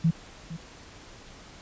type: tone with echo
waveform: sine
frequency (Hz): 163.6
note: E3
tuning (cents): -13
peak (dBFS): -18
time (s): 0.04-0.11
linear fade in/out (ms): 10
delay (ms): 460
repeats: 1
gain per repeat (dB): -15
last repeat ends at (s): 0.57
effects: pink hiss -48 dBFS RMS until 1.61 s + resampled to 16000 Hz